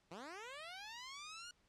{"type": "linear sweep", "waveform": "10% pulse", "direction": "up", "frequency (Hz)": [155.56, 1455], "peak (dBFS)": -40, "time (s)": [0.11, 1.51], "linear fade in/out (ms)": 2, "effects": ["pink hiss -75 dBFS RMS until 1.68 s", "low-pass 7000 Hz 12 dB/octave"]}